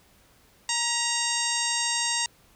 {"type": "harmonic tone with a mistuned harmonic", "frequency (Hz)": 932.3, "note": "A#5", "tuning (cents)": 0, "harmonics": [1, 2, 3, 4, 5, 6, 7, 8, 9], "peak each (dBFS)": [-33, -33, -33, -33, -33, -33, -33, -33, -33], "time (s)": [0.69, 2.26], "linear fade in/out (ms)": 2, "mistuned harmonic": 2, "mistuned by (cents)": 43, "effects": ["pink hiss -59 dBFS RMS until 2.55 s"]}